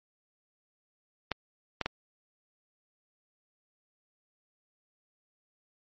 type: clicks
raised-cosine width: 0.3 ms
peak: -13 dBFS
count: 3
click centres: 1.317 / 1.813 / 1.86 s
effects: MP3 32 kbps